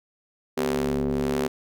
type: ring-modulated tone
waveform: sawtooth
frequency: 71 Hz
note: C#2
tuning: 42 cents sharp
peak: -16 dBFS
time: 0.57-1.48 s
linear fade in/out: 10 ms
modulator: 320 Hz
effects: none

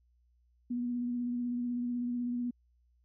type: tone with vibrato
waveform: sine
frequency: 243 Hz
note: B3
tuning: 28 cents flat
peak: -31 dBFS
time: 0.7-2.51 s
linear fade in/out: 10 ms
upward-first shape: sine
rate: 16 Hz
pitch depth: 20 cents each way
effects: added 60 Hz sine -66 dBFS peak until 3.04 s

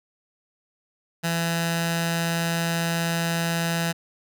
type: tone with notch filter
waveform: 15% pulse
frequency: 167.4 Hz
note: E3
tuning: 27 cents sharp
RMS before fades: -25 dBFS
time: 1.23-3.93 s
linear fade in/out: 20 ms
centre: 390 Hz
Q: 0.55
effects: none

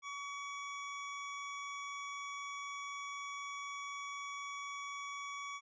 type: tone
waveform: 25% pulse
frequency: 1131 Hz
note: C#6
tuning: 34 cents sharp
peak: -38 dBFS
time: 0.02-5.61 s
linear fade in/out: 50 ms
effects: resampled to 16000 Hz

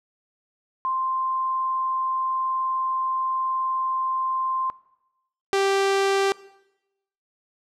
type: tone pair in turn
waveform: sine / sawtooth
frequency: 1046.5 / 392 Hz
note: C6 / G4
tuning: 0 / 0 cents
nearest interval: octave + perfect fourth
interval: 1700 cents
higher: first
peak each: -22 / -15 dBFS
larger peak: second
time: 0.85-4.7 / 5.53-6.32 s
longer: first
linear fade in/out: 0 ms
effects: noise-tail reverb RT60 0.9 s tail -20 dB re dry + low-pass 7000 Hz 12 dB/octave

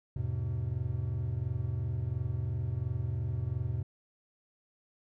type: chord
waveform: triangle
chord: E major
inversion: none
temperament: equal with one note detuned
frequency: 82.41 / 103.83 / 126.72 Hz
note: E2 / G#2 / B2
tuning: 0 / 0 / +45 cents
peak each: -35 / -33 / -32 dBFS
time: 0.16-3.83 s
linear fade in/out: 5 ms
effects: none

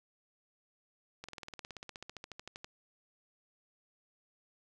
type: slowing click train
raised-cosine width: 0.2 ms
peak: -27 dBFS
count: 23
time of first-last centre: 1.24-2.645 s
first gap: 46 ms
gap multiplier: 1.03
effects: none

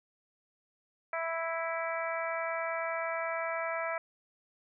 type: harmonic tone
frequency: 329.6 Hz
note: E4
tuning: in tune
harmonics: 2 / 3 / 4 / 5 / 6 / 7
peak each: -35 / -40 / -38 / -42 / -41 / -41 dBFS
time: 1.13-3.98 s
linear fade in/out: 2 ms
effects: none

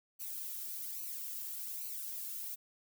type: noise with flanger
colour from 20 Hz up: violet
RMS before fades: -42 dBFS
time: 0.19-2.56 s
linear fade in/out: 20 ms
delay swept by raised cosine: 0.57 to 2.07 ms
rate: 1.2 Hz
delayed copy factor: -0.75
effects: none

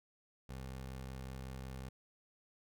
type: tone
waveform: 20% pulse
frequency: 65.41 Hz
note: C2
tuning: in tune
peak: -39 dBFS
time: 0.49-1.89 s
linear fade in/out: 5 ms
effects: none

